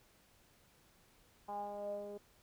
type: tone with low-pass filter sweep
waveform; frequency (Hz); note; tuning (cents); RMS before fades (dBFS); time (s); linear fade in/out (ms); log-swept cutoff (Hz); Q
10% pulse; 204.6; G#3; -26; -43; 1.48-2.18; 10; 900 to 480; 7.9
effects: pink hiss -68 dBFS RMS until 2.42 s